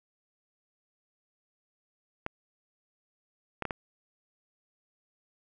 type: clicks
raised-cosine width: 0.5 ms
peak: -17 dBFS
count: 4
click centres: 2.264 / 3.623 / 3.653 / 3.708 s
effects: none